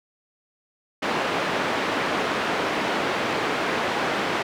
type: band-pass noise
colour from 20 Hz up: pink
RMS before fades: -25 dBFS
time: 1.02-4.43 s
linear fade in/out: 10 ms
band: 300 to 2600 Hz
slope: 12 dB/octave
effects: none